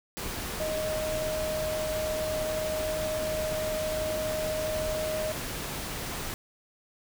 sine tone in noise, 622.3 Hz, D#5, in tune, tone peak -29 dBFS, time 0.6-5.32 s, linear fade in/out 0 ms, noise pink, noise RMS -35 dBFS, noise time 0.17-6.34 s, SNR +3 dB, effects none

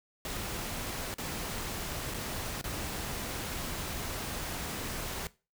pink noise with dropouts, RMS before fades -37 dBFS, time 0.25-5.27 s, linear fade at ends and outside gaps 1 ms, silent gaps 1.141-1.183 / 2.139-2.143 / 2.613-2.641 s, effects noise-tail reverb RT60 0.3 s tail -19 dB re dry

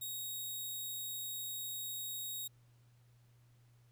5% pulse tone, 3772 Hz, A#7, 20 cents sharp, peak -32 dBFS, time 0.01-2.48 s, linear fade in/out 10 ms, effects added 120 Hz sine -63 dBFS peak until 3.91 s + pink hiss -75 dBFS RMS until 3.91 s

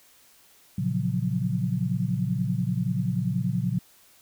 sine chord, Gb major seventh, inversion first, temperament equal, 116.54 / 138.59 / 174.61 / 185 Hz, Bb2 / Db3 / F3 / Gb3, 0 / 0 / 0 / 0 cents, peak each -29 dBFS, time 0.78-3.79 s, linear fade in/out 5 ms, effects white hiss -57 dBFS RMS until 4.21 s

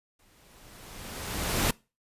pink noise with exponential growth, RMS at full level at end -24 dBFS, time 0.19-1.71 s, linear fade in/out 5 ms, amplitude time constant 330 ms, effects noise-tail reverb RT60 0.3 s tail -24 dB re dry + resampled to 32000 Hz

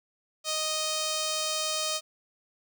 5% pulse tone with notch filter, 622.3 Hz, D#5, in tune, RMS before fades -30 dBFS, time 0.44-2.01 s, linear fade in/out 50 ms, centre 2000 Hz, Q 1.9, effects none

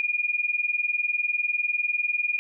sine tone pair together, 2425 / 2445 Hz, D#7 / D#7, -45 / -31 cents, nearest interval unison, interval 14 cents, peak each -26 dBFS, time 0-2.39 s, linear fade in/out 0 ms, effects none

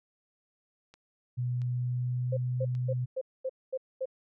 clicks, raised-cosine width 0.2 ms, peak -36 dBFS, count 3, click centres 0.94 / 1.618 / 2.751 s
sine tone with pitch glide, 123.47 to 124.98 Hz, B2 to B2, 0 to +21 cents, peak -28 dBFS, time 1.37-3.06 s, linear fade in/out 20 ms, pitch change +21 cents, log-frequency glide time 1.65-2.47 s
sine tone bursts, 523 Hz, C5, 1 cent flat, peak -29 dBFS, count 7, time 2.32-4.057 s, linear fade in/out 10 ms, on 51 ms, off 230 ms
effects none

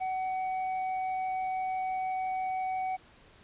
triangle tone with hard clipping, 751 Hz, F#5, 26 cents sharp, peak -31 dBFS, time 0-2.97 s, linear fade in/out 20 ms, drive 8 dB, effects pink hiss -58 dBFS RMS until 3.43 s + resampled to 8000 Hz

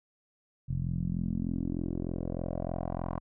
10% pulse tone with low-pass filter sweep, 43.25 Hz, F1, 16 cents flat, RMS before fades -33 dBFS, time 0.68-3.2 s, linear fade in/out 20 ms, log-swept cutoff 130 to 1000 Hz, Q 3, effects none

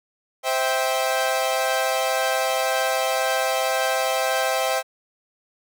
sawtooth chord, C major, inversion none, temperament equal with one note detuned, 523.3 / 651.3 / 784 Hz, C5 / E5 / G5, 0 / -21 / 0 cents, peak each -21 dBFS, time 0.43-4.83 s, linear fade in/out 50 ms, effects none

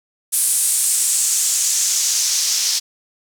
white noise with band-pass filter sweep, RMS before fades -18 dBFS, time 0.32-2.8 s, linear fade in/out 20 ms, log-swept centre 9600 to 5300 Hz, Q 2.5, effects none

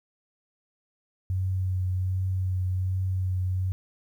sine tone with vibrato, 93 Hz, F#2, 9 cents sharp, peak -24 dBFS, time 1.3-3.72 s, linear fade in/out 0 ms, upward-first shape triangle, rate 1.3 Hz, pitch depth 20 cents each way, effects 10-bit

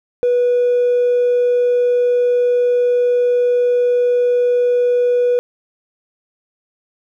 sine tone with hard clipping, 489 Hz, B4, 17 cents flat, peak -12 dBFS, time 0.23-5.39 s, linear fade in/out 0 ms, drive 1 dB, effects none

